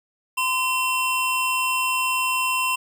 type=tone pair together; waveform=square; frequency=1023 / 2720 Hz; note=C6 / F7; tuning=-39 / -46 cents; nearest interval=octave + perfect fourth; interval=1693 cents; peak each=-24 dBFS; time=0.37-2.76 s; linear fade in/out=10 ms; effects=9-bit